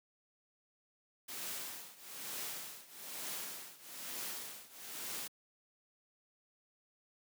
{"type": "noise with tremolo", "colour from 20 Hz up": "white", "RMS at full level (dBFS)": -41, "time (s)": [1.28, 5.28], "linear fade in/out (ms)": 10, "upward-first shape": "triangle", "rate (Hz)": 1.1, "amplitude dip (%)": 90, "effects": ["high-pass 150 Hz 12 dB/octave"]}